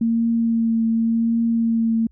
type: tone with vibrato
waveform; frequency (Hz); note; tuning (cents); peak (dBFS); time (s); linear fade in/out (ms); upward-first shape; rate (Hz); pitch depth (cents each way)
sine; 228.4; A#3; -35; -16; 0.01-2.07; 5; triangle; 0.89; 20
effects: added 60 Hz sine -50 dBFS peak until 2.11 s